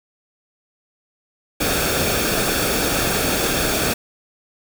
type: noise with comb filter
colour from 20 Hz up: pink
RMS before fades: -20 dBFS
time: 1.6-3.94 s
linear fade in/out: 10 ms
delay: 1 ms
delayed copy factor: -0.55
effects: none